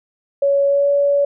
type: tone with pitch glide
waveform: sine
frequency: 560 to 567.8 Hz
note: C#5 to C#5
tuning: +18 to +41 cents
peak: -12 dBFS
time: 0.42-1.25 s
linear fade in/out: 5 ms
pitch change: +23 cents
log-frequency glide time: 0.67-0.89 s
effects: none